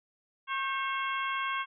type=harmonic tone with a mistuned harmonic; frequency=543 Hz; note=C#5; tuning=36 cents flat; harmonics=2 / 3 / 4 / 5 / 6; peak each=-32 / -36 / -38 / -40 / -42 dBFS; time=0.47-1.66 s; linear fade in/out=50 ms; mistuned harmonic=3; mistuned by=-63 cents; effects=none